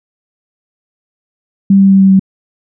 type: tone with pitch steps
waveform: sine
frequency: 196 / 194.87 / 193.75 / 192.63 / 191.52 Hz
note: G3 / G3 / G3 / G3 / G3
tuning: 0 / -10 / -20 / -30 / -40 cents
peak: -3 dBFS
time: 1.7-2.195 s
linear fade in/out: 5 ms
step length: 99 ms
effects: none